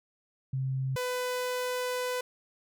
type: tone pair in turn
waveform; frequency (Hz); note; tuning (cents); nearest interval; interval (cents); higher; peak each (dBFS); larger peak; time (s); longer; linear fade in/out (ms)
sine / sawtooth; 132.4 / 499.9; C3 / B4; +21 / +21; octave + major seventh; 2300; second; -28 / -26; second; 0.53-0.96 / 0.96-2.21; second; 5
effects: none